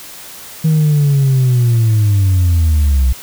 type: linear sweep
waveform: sine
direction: down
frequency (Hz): 160.1 to 61.74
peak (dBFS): -6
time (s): 0.64-3.13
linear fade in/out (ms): 10
effects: tanh soft clip ceiling -7 dBFS + white hiss -33 dBFS RMS until 3.22 s